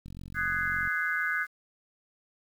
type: click train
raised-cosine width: 5 ms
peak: -31 dBFS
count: 38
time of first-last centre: 0.06-0.875 s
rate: 45.4 Hz
type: chord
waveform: sine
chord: Ab dominant seventh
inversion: second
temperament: just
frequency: 1245.9 / 1495.1 / 1661.2 / 2077 Hz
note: Eb6 / Gb6 / Ab6 / C7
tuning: +2 / +18 / 0 / -13 cents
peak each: -36 / -30 / -31 / -35 dBFS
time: 0.34-1.47 s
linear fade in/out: 50 ms
effects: 9-bit

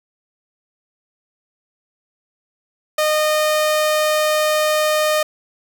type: tone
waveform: sawtooth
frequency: 613 Hz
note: D#5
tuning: 26 cents flat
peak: -11 dBFS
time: 2.98-5.23 s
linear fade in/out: 5 ms
effects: none

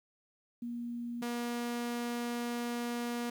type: tone pair in turn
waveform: sine / sawtooth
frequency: 238 / 238.9 Hz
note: A#3 / A#3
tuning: +36 / +43 cents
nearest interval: unison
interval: 7 cents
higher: second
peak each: -36 / -30 dBFS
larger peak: second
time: 0.62-1.22 / 1.22-3.3 s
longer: second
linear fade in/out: 5 ms
effects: 11-bit

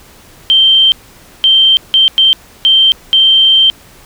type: tone bursts at uneven times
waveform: sine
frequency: 3136 Hz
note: G7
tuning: in tune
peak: -4 dBFS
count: 6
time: 0.5-0.92 / 1.44-1.77 / 1.94-2.08 / 2.18-2.33 / 2.65-2.92 / 3.13-3.7 s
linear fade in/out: 0 ms
effects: pink hiss -40 dBFS RMS until 4.05 s

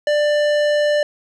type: tone with tanh clipping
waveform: sine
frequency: 592 Hz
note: D5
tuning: 14 cents sharp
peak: -16 dBFS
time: 0.07-1.03 s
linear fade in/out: 2 ms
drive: 16 dB
effects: none

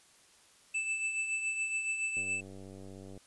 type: tone with tremolo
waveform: square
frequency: 2637 Hz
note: E7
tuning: in tune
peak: -30 dBFS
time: 0.74-2.41 s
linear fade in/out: 10 ms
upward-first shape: triangle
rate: 7.1 Hz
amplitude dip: 55%
type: click train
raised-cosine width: 2 ms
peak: -36 dBFS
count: 98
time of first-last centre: 2.17-3.176 s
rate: 96.4 Hz
effects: white hiss -62 dBFS RMS until 3.26 s + resampled to 24000 Hz

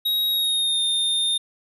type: tone with pitch glide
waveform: square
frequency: 3800 to 3641 Hz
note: A#7 to A#7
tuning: +33 to -41 cents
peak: -20 dBFS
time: 0.05-1.38 s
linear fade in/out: 10 ms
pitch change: -74 cents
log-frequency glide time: 0.29-0.82 s
effects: none

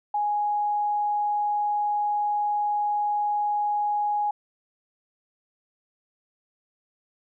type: tone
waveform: sine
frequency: 830.6 Hz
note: G#5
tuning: in tune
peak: -22 dBFS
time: 0.14-4.31 s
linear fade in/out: 5 ms
effects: none

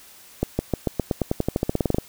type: accelerating click train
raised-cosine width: 2 ms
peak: -7 dBFS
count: 19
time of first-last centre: 0.43-1.984 s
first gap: 160 ms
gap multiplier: 0.92
effects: white hiss -48 dBFS RMS until 2.08 s

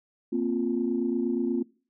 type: chord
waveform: sine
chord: Bb suspended second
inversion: none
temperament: equal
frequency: 233.1 / 261.6 / 349.2 Hz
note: Bb3 / C4 / F4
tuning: 0 / 0 / 0 cents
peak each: -28 dBFS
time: 0.32-1.63 s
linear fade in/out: 10 ms
effects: noise-tail reverb RT60 0.4 s tail -23 dB re dry + tanh soft clip ceiling -15 dBFS

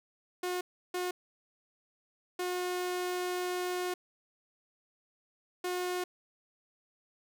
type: tone bursts at uneven times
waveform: sawtooth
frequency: 360.7 Hz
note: F#4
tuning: 44 cents flat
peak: -28 dBFS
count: 4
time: 0.43-0.61 / 0.94-1.11 / 2.39-3.94 / 5.64-6.04 s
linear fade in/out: 5 ms
effects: none

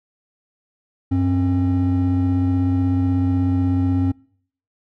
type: tone pair together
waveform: triangle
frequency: 94.82 / 268.2 Hz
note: F#2 / C4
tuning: +43 / +43 cents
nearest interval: octave + tritone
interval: 1800 cents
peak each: -16 dBFS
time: 1.11-4.12 s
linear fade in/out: 10 ms
effects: noise-tail reverb RT60 0.6 s tail -26 dB re dry + tanh soft clip ceiling -8 dBFS

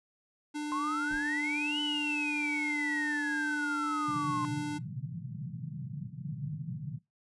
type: tone with pitch glide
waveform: square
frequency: 298 to 295.8 Hz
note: D4 to D4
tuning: +25 to +13 cents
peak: -34 dBFS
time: 0.54-4.79 s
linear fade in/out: 20 ms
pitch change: -12 cents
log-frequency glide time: 0.86-1.19 s
type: exponential two-way sweep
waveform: sine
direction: up then down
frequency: 1046.5 to 3017 to 1046.5 Hz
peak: -31 dBFS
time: 0.72-4.45 s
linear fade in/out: 0 ms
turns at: 1.81 s
type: noise with exponential decay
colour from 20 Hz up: brown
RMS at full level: -41 dBFS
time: 1.11-1.37 s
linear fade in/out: 0 ms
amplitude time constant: 56 ms
type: band-pass noise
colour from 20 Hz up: white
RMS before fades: -39 dBFS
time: 4.07-6.99 s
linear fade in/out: 20 ms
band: 120 to 170 Hz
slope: 48 dB/octave
effects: noise-tail reverb RT60 0.2 s tail -22 dB re dry + resampled to 24000 Hz

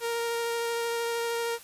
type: tone with vibrato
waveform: sawtooth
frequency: 466.2 Hz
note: A#4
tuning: in tune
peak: -24 dBFS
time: 0-1.59 s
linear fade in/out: 50 ms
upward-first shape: triangle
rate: 13 Hz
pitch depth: 11 cents each way
effects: white hiss -49 dBFS RMS until 1.63 s + resampled to 32000 Hz

